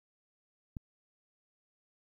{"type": "click", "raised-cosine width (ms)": 5, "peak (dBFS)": -27, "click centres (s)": 0.768, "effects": ["11-bit"]}